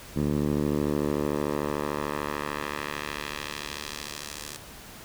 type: tone with band-pass filter sweep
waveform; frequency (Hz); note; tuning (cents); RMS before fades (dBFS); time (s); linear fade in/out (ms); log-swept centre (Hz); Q
10% pulse; 73.42; D2; 0; -30; 0.16-4.57; 5; 190 to 8200; 0.81
effects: pink hiss -45 dBFS RMS until 5.04 s